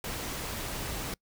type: noise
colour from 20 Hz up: pink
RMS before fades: -36 dBFS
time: 0.04-1.14 s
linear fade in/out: 2 ms
effects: noise-tail reverb RT60 0.1 s tail -26 dB re dry